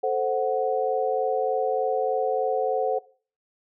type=chord; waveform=sine; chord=F# diminished; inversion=first; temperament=equal; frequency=440 / 523.3 / 740 Hz; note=A4 / C5 / F#5; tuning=0 / 0 / 0 cents; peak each=-26 dBFS; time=0.03-2.99 s; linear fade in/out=10 ms; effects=noise-tail reverb RT60 0.4 s tail -19 dB re dry